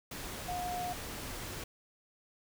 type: tone in noise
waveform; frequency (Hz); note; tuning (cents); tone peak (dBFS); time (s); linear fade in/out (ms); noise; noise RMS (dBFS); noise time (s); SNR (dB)
sine; 717; F5; +45; -35; 0.48-0.93; 5; pink; -42; 0.11-1.64; +4
effects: none